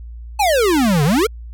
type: exponential two-way sweep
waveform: square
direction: down then up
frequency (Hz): 879 to 136.6 to 485.7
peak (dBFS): -13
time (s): 0.39-1.27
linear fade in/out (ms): 10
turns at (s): 1.04
effects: added 58 Hz sine -30 dBFS peak until 1.53 s